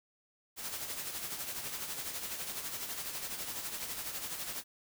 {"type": "noise with tremolo", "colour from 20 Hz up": "white", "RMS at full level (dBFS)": -38, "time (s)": [0.56, 4.64], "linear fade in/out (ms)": 50, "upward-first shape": "sine", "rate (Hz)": 12, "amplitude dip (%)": 50, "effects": []}